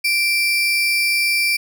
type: tone pair together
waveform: 35% pulse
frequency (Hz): 2349 / 5273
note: D7 / E8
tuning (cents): 0 / 0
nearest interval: octave + major second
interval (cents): 1400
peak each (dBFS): -14 / -23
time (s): 0.04-1.57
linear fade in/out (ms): 10
effects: none